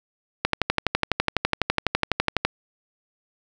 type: click train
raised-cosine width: 0.3 ms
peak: -3 dBFS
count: 25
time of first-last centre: 0.45-2.45 s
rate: 12 Hz
effects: none